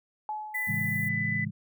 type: tone with exponential decay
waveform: sine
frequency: 854 Hz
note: G#5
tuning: 48 cents sharp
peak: -29 dBFS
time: 0.29-1.21 s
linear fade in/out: 1 ms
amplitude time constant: 200 ms
type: high-pass noise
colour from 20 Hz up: white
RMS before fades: -44 dBFS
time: 0.54-1.09 s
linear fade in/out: 10 ms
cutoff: 10000 Hz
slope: 24 dB/octave
type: tone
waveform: sine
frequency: 1998 Hz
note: B6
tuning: 20 cents sharp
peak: -28 dBFS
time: 0.54-1.45 s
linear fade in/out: 10 ms
type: chord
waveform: sine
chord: A major seventh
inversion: none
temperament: just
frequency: 110 / 137.5 / 165 / 206.2 Hz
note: A2 / C#3 / E3 / G#3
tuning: 0 / -14 / +2 / -12 cents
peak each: -35 dBFS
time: 0.67-1.51 s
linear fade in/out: 20 ms
effects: none